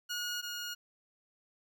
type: tone pair in turn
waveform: 15% pulse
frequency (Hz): 1443 / 1435.3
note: F#6 / F6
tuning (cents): -44 / +47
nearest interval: unison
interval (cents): 9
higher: first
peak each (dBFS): -28 / -31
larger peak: first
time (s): 0.09-0.42 / 0.42-0.75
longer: neither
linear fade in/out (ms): 20
effects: none